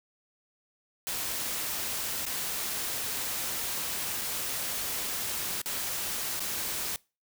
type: noise with dropouts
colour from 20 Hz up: white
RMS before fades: -33 dBFS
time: 1.07-6.96 s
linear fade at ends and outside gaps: 0 ms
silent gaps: 2.253-2.265 / 4.212-4.216 / 5.616-5.659 / 6.395-6.404 s
effects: noise-tail reverb RT60 0.3 s tail -24 dB re dry